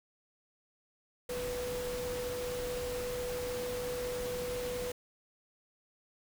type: tone in noise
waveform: sine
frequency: 493.9 Hz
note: B4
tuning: in tune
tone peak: -35 dBFS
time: 1.29-4.92 s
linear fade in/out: 5 ms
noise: pink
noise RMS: -42 dBFS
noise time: 1.29-4.92 s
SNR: +4 dB
effects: none